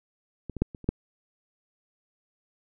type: clicks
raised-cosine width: 3 ms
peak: -22 / -22 / -9 / -26 / -30 / -10 dBFS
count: 6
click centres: 0.497 / 0.567 / 0.62 / 0.748 / 0.843 / 0.89 s
effects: none